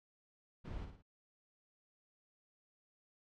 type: noise with echo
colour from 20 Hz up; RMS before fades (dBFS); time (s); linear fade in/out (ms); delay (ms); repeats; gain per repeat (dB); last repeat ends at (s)
brown; -45; 0.64-0.86; 20; 55; 3; -6; 1.025
effects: low-pass 4000 Hz 12 dB/octave